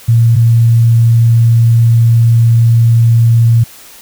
sine tone pair in turn, 115.8 / 115.8 Hz, A#2 / A#2, -11 / -11 cents, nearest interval unison, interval 0 cents, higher neither, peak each -4 dBFS, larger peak neither, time 0.08-0.36 / 0.36-3.64 s, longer second, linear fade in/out 10 ms, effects white hiss -36 dBFS RMS until 4.01 s

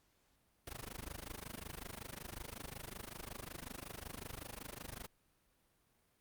pink noise with amplitude modulation, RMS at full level -44 dBFS, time 0.67-5.07 s, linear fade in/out 2 ms, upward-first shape sine, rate 25.4 Hz, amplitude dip 95%, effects pink hiss -75 dBFS RMS until 6.2 s + Opus 48 kbps

